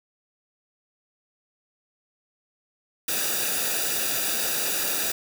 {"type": "noise with comb filter", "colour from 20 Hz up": "white", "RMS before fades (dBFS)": -26, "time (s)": [3.08, 5.12], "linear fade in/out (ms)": 5, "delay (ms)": 0.94, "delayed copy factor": -0.7, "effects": []}